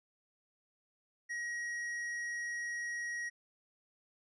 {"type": "tone with tanh clipping", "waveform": "sine", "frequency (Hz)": 1897, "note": "A#6", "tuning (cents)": 30, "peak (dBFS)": -38, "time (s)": [1.29, 3.3], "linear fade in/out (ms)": 20, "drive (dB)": 9, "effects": ["resampled to 22050 Hz"]}